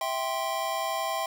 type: chord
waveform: square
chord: C major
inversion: first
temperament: just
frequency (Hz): 654.1 / 784.9 / 1046.5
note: E5 / G5 / C6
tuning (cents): -14 / +2 / 0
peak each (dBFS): -33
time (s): 0.01-1.26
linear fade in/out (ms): 2
effects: none